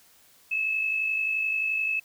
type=tone with amplitude modulation; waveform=sine; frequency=2600 Hz; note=E7; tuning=24 cents flat; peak=-22 dBFS; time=0.51-2 s; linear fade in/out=10 ms; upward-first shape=sine; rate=51.5 Hz; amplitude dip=45%; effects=white hiss -58 dBFS RMS until 2.04 s